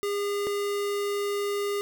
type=tone pair in turn; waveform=square; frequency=406.1 / 406.1 Hz; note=G#4 / G#4; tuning=-39 / -39 cents; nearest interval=unison; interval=0 cents; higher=neither; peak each=-27 dBFS; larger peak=neither; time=0.03-0.47 / 0.47-1.81 s; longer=second; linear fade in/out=0 ms; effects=none